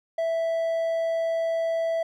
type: tone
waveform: triangle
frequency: 659 Hz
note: E5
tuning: 1 cent flat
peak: -21 dBFS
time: 0.18-2.03 s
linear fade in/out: 5 ms
effects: none